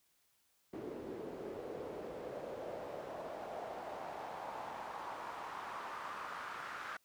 pink noise with band-pass filter sweep, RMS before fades -45 dBFS, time 0.73-6.97 s, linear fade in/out 5 ms, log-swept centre 360 to 1400 Hz, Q 2.8, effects white hiss -75 dBFS RMS until 7.04 s

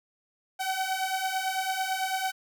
sawtooth beating tone pair, 754 / 763 Hz, F#5 / G5, +32 / -47 cents, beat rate 9 Hz, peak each -28 / -26 dBFS, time 0.59-2.32 s, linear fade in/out 20 ms, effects none

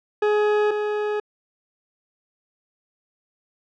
40% pulse tone pair in turn, 420 / 420 Hz, G#4 / G#4, +19 / +19 cents, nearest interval unison, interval 0 cents, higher neither, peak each -16 / -21 dBFS, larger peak first, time 0.22-0.71 / 0.71-1.2 s, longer neither, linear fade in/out 5 ms, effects low-pass 2000 Hz 12 dB/octave

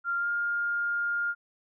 sine tone with pitch glide, 1390 to 1410.2 Hz, F6 to F6, -9 to +16 cents, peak -26 dBFS, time 0.04-1.35 s, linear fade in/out 50 ms, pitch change +25 cents, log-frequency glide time 0.17-0.28 s, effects none

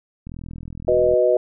click train, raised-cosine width 5 ms, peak -22 dBFS, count 37, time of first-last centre 0.27-1.137 s, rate 41.5 Hz
sine chord, B major, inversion second, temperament equal, 370 / 493.9 / 622.3 Hz, F#4 / B4 / D#5, 0 / 0 / 0 cents, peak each -20 / -18 / -17 dBFS, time 0.88-1.37 s, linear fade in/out 2 ms
effects none

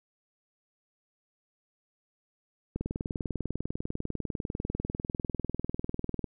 click train, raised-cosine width 3 ms, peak -19 dBFS, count 71, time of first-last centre 2.76-6.243 s, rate 20.1 Hz, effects none

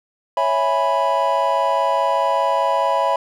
triangle chord, C# minor seventh, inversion none, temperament equal, 554.4 / 659.3 / 830.6 / 987.8 Hz, C#5 / E5 / G#5 / B5, 0 / 0 / 0 / 0 cents, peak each -20 / -20 / -22 / -17 dBFS, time 0.37-3.16 s, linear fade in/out 2 ms, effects none

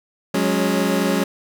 25% pulse chord, F# suspended second, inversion none, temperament equal with one note detuned, 182.66 / 207.7 / 277.2 Hz, F#3 / G#3 / C#4, -22 / 0 / 0 cents, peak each -18 dBFS, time 0.34-1.24 s, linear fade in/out 5 ms, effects none

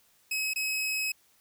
sawtooth tone with dropouts, 2557 Hz, D#7, 47 cents sharp, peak -25 dBFS, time 0.31-1.12 s, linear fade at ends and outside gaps 5 ms, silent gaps 0.536-0.559 s, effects white hiss -65 dBFS RMS until 1.4 s

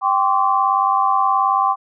sine chord, G suspended fourth, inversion none, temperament equal with one note detuned, 784 / 1046.5 / 1145.2 Hz, G5 / C6 / D6, 0 / 0 / -44 cents, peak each -18 dBFS, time 0.01-1.76 s, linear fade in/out 50 ms, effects none

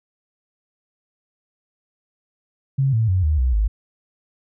sine tone with pitch steps, 135.6 / 112.07 / 92.62 / 76.54 / 63.26 / 52.28 Hz, C#3 / A2 / F#2 / D#2 / B1 / G#1, -38 / +32 / +2 / -28 / +42 / +12 cents, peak -15 dBFS, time 2.78-3.68 s, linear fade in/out 10 ms, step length 150 ms, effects none

